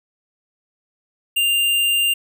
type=tone; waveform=square; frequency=2794 Hz; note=F7; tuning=in tune; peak=-16 dBFS; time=1.36-2.14 s; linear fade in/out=10 ms; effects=none